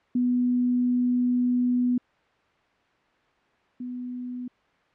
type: tone pair in turn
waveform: sine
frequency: 246.9 / 248.1 Hz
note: B3 / B3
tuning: 0 / +8 cents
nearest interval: unison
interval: 8 cents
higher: second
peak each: -20 / -31 dBFS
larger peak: first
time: 0.15-1.98 / 3.8-4.48 s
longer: first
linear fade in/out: 5 ms
effects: white hiss -63 dBFS RMS until 4.94 s + low-pass 2000 Hz 12 dB/octave